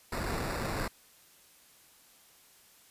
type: noise with sample-and-hold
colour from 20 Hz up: pink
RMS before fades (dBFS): -34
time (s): 0.12-0.88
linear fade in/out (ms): 5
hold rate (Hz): 3150
effects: white hiss -60 dBFS RMS until 2.9 s + resampled to 32000 Hz